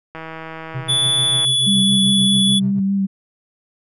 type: click train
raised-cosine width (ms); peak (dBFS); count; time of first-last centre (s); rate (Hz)
0.5; -17; 210; 0.15-1.448; 161
type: tone with tremolo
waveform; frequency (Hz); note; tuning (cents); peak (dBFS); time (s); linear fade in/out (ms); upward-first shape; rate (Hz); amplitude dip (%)
triangle; 130.81; C3; 0; -19; 0.74-2.8; 10; triangle; 6.9; 95
type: tone with pitch glide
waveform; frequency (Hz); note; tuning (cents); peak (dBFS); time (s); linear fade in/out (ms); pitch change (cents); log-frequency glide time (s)
square; 3457 to 3423; A7 to A7; -31 to -48; -15; 0.88-2.6; 20; -17; 1.28-1.46
type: tone with vibrato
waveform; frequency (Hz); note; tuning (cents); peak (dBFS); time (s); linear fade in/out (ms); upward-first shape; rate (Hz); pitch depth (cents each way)
sine; 196; G3; 0; -15; 1.66-3.07; 20; sine; 4.9; 19
effects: resampled to 32000 Hz